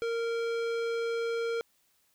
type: tone with tanh clipping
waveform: sine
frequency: 462.7 Hz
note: A#4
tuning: 13 cents flat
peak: -31 dBFS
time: 0.02-1.61 s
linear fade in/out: 0 ms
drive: 18 dB
effects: white hiss -70 dBFS RMS until 2.14 s